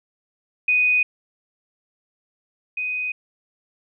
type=tone pair in turn; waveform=sine; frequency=2489 / 2499 Hz; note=D#7 / D#7; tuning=0 / +7 cents; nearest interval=unison; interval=7 cents; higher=second; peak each=-15 / -23 dBFS; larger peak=first; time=0.68-1.03 / 2.77-3.12 s; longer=neither; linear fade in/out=5 ms; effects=none